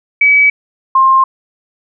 sine tone pair in turn, 2282 / 1059.7 Hz, C#7 / C6, +50 / +22 cents, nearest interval octave + minor second, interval 1328 cents, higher first, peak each -5 dBFS, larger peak neither, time 0.21-0.5 / 0.95-1.24 s, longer neither, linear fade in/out 5 ms, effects none

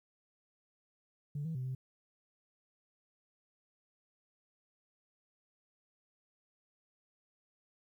sine tone with pitch steps, 145.3 / 162.2 / 128.2 / 130.1 Hz, D3 / E3 / C3 / C3, -18 / -28 / -35 / -9 cents, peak -34 dBFS, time 1.35-1.75 s, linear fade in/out 5 ms, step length 100 ms, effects tanh soft clip ceiling -32 dBFS + 12-bit

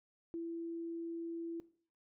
sine tone, 334.2 Hz, E4, 24 cents sharp, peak -38 dBFS, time 0.34-1.6 s, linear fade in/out 0 ms, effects noise-tail reverb RT60 0.5 s tail -19 dB re dry

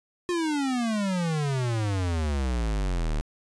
square exponential sweep, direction down, 360 to 35.87 Hz, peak -25 dBFS, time 0.29-3.21 s, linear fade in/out 0 ms, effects resampled to 22050 Hz

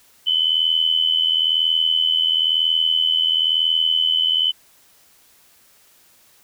sine tone pair together, 3000 / 3081 Hz, F#7 / G7, +23 / -31 cents, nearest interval unison, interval 46 cents, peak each -17 / -20 dBFS, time 0.26-4.52 s, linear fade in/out 20 ms, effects white hiss -54 dBFS RMS until 6.43 s

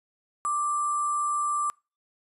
sine tone with sample-and-hold, 1177 Hz, D6, 3 cents sharp, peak -24 dBFS, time 0.45-1.7 s, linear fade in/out 0 ms, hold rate 8820 Hz, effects noise-tail reverb RT60 0.3 s tail -26 dB re dry + resampled to 32000 Hz

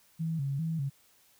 sine tone with vibrato, 149.9 Hz, D3, 36 cents sharp, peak -29 dBFS, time 0.19-0.9 s, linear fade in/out 20 ms, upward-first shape square, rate 2.5 Hz, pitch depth 140 cents each way, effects white hiss -64 dBFS RMS until 1.39 s

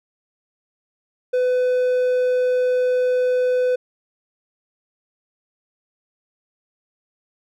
triangle tone, 502 Hz, B4, 28 cents sharp, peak -14 dBFS, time 1.33-3.76 s, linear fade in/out 10 ms, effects none

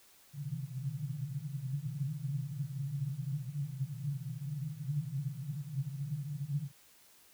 white band-pass noise, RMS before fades -38 dBFS, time 0.33-6.72 s, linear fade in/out 50 ms, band 130 to 150 Hz, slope 96 dB/octave, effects white hiss -62 dBFS RMS until 7.33 s

